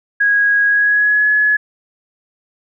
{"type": "tone with pitch glide", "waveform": "sine", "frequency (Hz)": [1650, 1697.4], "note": ["G#6", "G#6"], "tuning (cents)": [-12, 37], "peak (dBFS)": -10, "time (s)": [0.2, 1.57], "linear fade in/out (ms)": 10, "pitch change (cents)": 49, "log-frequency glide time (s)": [0.66, 1.28], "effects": []}